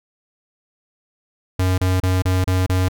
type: tone bursts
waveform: square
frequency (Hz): 92.5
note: F#2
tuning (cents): 0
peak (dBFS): -16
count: 6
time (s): 1.59-2.885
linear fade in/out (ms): 5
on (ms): 190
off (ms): 31
effects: none